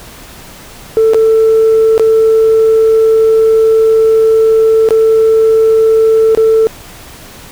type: tone with dropouts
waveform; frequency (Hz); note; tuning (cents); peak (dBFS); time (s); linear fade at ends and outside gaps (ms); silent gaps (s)
sine; 444.2; A4; +16; -3; 0.97-6.67; 0; 1.135-1.145 / 1.979-1.996 / 4.888-4.907 / 6.349-6.374
effects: tanh soft clip ceiling -2 dBFS + pink hiss -33 dBFS RMS until 7.51 s